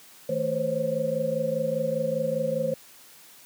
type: tone cluster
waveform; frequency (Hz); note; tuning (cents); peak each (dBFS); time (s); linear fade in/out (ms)
sine; 160.1 / 221.8 / 515 / 540; D#3 / A3 / C5 / C#5; +50 / +14 / -28 / -45; -33 / -34 / -27 / -28; 0.29-2.74; 5
effects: white hiss -51 dBFS RMS until 3.45 s + high-pass 100 Hz 12 dB/octave